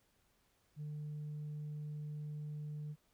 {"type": "tone", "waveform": "sine", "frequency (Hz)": 150, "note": "D3", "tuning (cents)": 37, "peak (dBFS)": -39, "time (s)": [0.76, 2.96], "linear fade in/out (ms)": 50, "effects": ["tanh soft clip ceiling -39 dBFS", "pink hiss -75 dBFS RMS until 3.13 s"]}